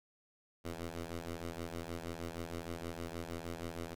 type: ring-modulated tone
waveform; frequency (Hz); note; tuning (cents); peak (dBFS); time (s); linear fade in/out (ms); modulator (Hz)
10% pulse; 83.9; E2; +31; -29; 0.64-3.95; 20; 171
effects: MP3 96 kbps